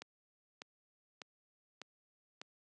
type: click train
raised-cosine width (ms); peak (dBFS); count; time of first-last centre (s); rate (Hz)
0.2; -28; 5; 0.02-2.415; 1.67
effects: high-pass 200 Hz 12 dB/octave + resampled to 24000 Hz